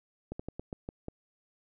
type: slowing click train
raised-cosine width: 2 ms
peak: -24 dBFS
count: 7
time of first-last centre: 0.32-1.084 s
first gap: 75 ms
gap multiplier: 1.21
effects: none